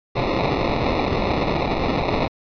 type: noise with sample-and-hold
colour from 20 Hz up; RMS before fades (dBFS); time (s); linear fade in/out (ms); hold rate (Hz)
blue; -21; 0.15-2.28; 10; 1575
effects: resampled to 11025 Hz